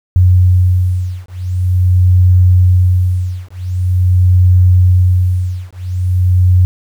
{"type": "beating tone pair", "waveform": "sine", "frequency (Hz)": [90.7, 91.15], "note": ["F#2", "F#2"], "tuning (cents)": [-34, -25], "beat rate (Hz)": 0.45, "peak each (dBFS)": -10, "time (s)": [0.16, 6.65], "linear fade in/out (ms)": 0, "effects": ["7-bit"]}